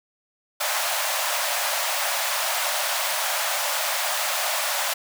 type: high-pass noise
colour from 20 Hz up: pink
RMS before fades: -25 dBFS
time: 0.6-4.94 s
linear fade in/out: 10 ms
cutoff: 560 Hz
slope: 96 dB/octave
effects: none